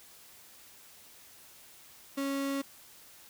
35% pulse tone, 275.9 Hz, C#4, 8 cents flat, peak -29 dBFS, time 2.17-2.62 s, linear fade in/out 10 ms, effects white hiss -55 dBFS RMS until 3.29 s

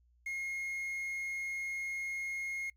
triangle tone with quantisation, 2150 Hz, C7, 47 cents sharp, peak -34 dBFS, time 0.26-2.7 s, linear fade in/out 5 ms, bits 10, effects noise-tail reverb RT60 0.1 s tail -23 dB re dry + added 60 Hz sine -65 dBFS peak until 2.76 s

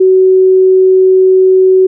sine tone, 375.4 Hz, F#4, 25 cents sharp, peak -3 dBFS, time 0-1.87 s, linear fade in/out 10 ms, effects none

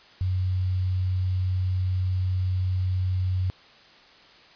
sine tone with quantisation, 92.5 Hz, F#2, in tune, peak -22 dBFS, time 0.21-3.5 s, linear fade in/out 0 ms, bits 8, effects white hiss -52 dBFS RMS until 4.55 s + resampled to 11025 Hz

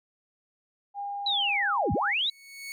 sine tone with pitch glide, 807 to 812.1 Hz, G#5 to G#5, -50 to -39 cents, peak -31 dBFS, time 0.94-2.14 s, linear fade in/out 50 ms, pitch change +11 cents, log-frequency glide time 1.58-1.88 s
sine linear two-way sweep, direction down then up, 4017 to 57 to 4017 Hz, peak -24 dBFS, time 1.26-2.3 s, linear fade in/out 5 ms, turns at 1.93 s
sawtooth tone with exponential growth, 2216 Hz, C#7, 1 cent flat, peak -31 dBFS, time 1.93-2.72 s, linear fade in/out 0 ms, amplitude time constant 170 ms
effects none

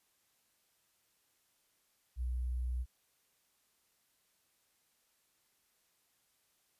sine tone with sample-and-hold, 61.7 Hz, B1, 1 cent flat, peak -33 dBFS, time 2.16-2.86 s, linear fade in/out 50 ms, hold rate 11025 Hz, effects white hiss -75 dBFS RMS until 6.79 s + resampled to 32000 Hz

